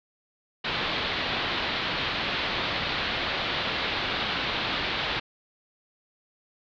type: low-pass noise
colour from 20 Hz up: white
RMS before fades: -29 dBFS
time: 0.64-5.2 s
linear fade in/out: 10 ms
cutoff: 4100 Hz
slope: 48 dB/octave
effects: none

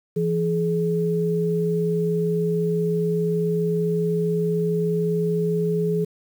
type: tone pair together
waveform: sine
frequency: 167.99 / 423.3 Hz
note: E3 / G#4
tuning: +33 / +33 cents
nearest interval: octave + major third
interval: 1600 cents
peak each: -22 dBFS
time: 0.16-6.05 s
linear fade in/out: 10 ms
effects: 8-bit

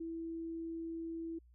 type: tone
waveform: sine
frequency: 329.6 Hz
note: E4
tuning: in tune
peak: -39 dBFS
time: 0-1.39 s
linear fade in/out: 10 ms
effects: added 60 Hz sine -60 dBFS peak until 1.54 s

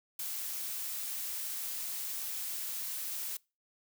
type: noise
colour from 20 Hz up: blue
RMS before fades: -38 dBFS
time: 0.19-3.37 s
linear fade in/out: 5 ms
effects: noise-tail reverb RT60 0.3 s tail -25 dB re dry

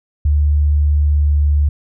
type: tone with pitch glide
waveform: sine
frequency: 73.7 to 73.19 Hz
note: D2 to D2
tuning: +7 to -5 cents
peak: -10 dBFS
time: 0.25-1.69 s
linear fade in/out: 5 ms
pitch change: -12 cents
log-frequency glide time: 1.08-1.41 s
effects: none

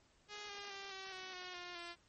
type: tone with pitch steps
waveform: 5% pulse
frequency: 415.3 / 404.4 / 393.8 / 383.5 / 373.4 / 363.6 / 354.1 / 344.8 Hz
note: G#4 / G#4 / G4 / G4 / F#4 / F#4 / F4 / F4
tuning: 0 / -46 / +8 / -38 / +16 / -30 / +24 / -22 cents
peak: -35 dBFS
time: 0.28-1.96 s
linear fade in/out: 50 ms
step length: 210 ms
effects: pink hiss -71 dBFS RMS until 2.08 s + MP3 32 kbps

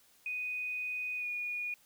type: tone with pitch glide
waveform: sine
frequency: 2489 to 2448 Hz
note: D#7 to D#7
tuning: 0 to -29 cents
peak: -34 dBFS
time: 0.26-1.74 s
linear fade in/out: 2 ms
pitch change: -29 cents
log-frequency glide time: 1.16-1.27 s
effects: white hiss -65 dBFS RMS until 1.85 s

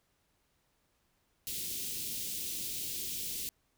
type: band-stop noise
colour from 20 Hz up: white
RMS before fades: -38 dBFS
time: 1.47-3.49 s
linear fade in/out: 0 ms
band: 400 to 2800 Hz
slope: 24 dB/octave
effects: pink hiss -75 dBFS RMS until 3.77 s

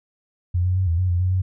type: tone with pitch steps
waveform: sine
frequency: 88.6 / 91.4 / 93.9 / 83.4 / 92 / 87.7 / 91.8 / 93.1 Hz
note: F2 / F#2 / F#2 / E2 / F#2 / F2 / F#2 / F#2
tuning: +25 / -21 / +26 / +21 / -9 / +8 / -13 / +11 cents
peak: -17 dBFS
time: 0.54-1.42 s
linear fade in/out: 10 ms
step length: 110 ms
effects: none

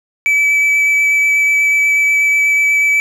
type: tone with vibrato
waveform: triangle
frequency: 2300 Hz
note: D7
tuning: 37 cents flat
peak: -8 dBFS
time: 0.26-3 s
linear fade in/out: 0 ms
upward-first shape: sine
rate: 8.2 Hz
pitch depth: 10 cents each way
effects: none

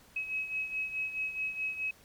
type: beating tone pair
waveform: sine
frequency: 2557 / 2561.7 Hz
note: D#7 / D#7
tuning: +47 / +50 cents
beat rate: 4.7 Hz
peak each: -33 / -39 dBFS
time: 0.16-1.91 s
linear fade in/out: 5 ms
effects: pink hiss -59 dBFS RMS until 2.04 s + MP3 96 kbps

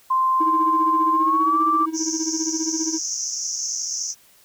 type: tone with pitch glide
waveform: sine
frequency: 1044 to 1171.9 Hz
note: C6 to D6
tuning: -4 to -4 cents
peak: -16 dBFS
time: 0.1-1.86 s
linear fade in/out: 10 ms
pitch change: +200 cents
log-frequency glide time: 1.12-1.6 s
type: tone with tremolo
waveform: triangle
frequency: 320 Hz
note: D#4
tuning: 49 cents sharp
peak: -19 dBFS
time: 0.4-2.99 s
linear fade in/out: 10 ms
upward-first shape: sine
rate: 15 Hz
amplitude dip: 80%
type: band-pass noise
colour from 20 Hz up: pink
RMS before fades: -27 dBFS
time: 1.93-4.15 s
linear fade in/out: 50 ms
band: 5500 to 6600 Hz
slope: 96 dB/octave
effects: white hiss -54 dBFS RMS until 4.44 s

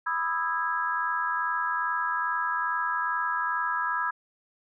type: chord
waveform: sine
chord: E major seventh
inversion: second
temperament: just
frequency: 988.9 / 1236.1 / 1318.5 / 1648.1 Hz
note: B5 / D#6 / E6 / G#6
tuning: +2 / -12 / 0 / -14 cents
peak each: -30 / -34 / -31 / -30 dBFS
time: 0.06-4.11 s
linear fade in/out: 10 ms
effects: none

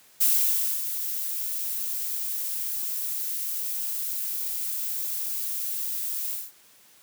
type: noise with ADSR envelope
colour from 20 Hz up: violet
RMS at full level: -20 dBFS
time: 0.2-6.52 s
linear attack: 15 ms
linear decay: 610 ms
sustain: -10 dB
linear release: 200 ms
effects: white hiss -56 dBFS RMS until 7.02 s + high-pass 100 Hz 12 dB/octave

